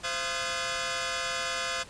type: tone cluster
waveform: 15% pulse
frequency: 522 / 681 / 1235 / 1500 / 1698 Hz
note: C5 / F5 / D#6 / F#6 / G#6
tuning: -4 / -44 / -13 / +23 / +38 cents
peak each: -30 dBFS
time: 0.03-1.84 s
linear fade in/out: 20 ms
effects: pink hiss -49 dBFS RMS until 1.89 s + resampled to 22050 Hz